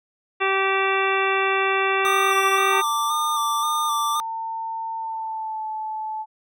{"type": "harmonic tone", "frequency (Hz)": 387.2, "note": "G4", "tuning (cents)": -21, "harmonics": [1, 2, 3, 4, 5, 6, 7, 9], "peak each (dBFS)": [-24, -27, -24, -29, -28, -28, -27, -35], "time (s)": [0.4, 2.82], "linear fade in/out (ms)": 20}
{"type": "tone with vibrato", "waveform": "square", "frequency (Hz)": 1192, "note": "D6", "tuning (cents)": 25, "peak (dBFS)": -22, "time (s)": [2.05, 4.2], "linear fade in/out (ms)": 0, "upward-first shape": "square", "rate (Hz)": 1.9, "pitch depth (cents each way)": 26}
{"type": "tone with pitch glide", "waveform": "sine", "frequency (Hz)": [900, 869.3], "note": ["A5", "A5"], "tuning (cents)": [39, -21], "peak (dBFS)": -26, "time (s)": [2.7, 6.26], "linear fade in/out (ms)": 50, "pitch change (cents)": -60, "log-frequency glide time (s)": [4.98, 5.66]}
{"effects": []}